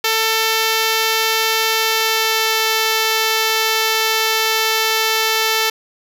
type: tone with pitch glide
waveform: 5% pulse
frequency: 445 to 442.2 Hz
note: A4 to A4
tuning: +20 to +9 cents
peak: -3 dBFS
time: 0.04-5.7 s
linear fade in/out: 5 ms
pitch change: -11 cents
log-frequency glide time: 1.71-2.65 s
effects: none